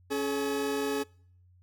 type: tone pair together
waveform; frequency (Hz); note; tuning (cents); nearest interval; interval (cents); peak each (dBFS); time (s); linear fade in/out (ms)
40% pulse; 277.2 / 426.9; C#4 / G#4; 0 / +48; perfect fifth; 748; -32 / -29; 0.1-1.04; 20
effects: noise-tail reverb RT60 0.6 s tail -26 dB re dry + added 90 Hz sine -57 dBFS peak until 1.62 s